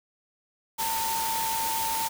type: tone in noise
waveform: sine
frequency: 902 Hz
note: A5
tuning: 43 cents sharp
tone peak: -28 dBFS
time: 0.78-2.09 s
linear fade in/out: 20 ms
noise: white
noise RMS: -31 dBFS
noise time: 0.78-2.09 s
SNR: 0 dB
effects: none